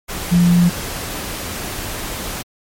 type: tone in noise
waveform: sine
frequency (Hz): 174.61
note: F3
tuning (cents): 0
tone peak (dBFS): -9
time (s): 0.31-0.7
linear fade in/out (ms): 20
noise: pink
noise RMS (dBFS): -26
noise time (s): 0.08-2.43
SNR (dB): +14
effects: MP3 64 kbps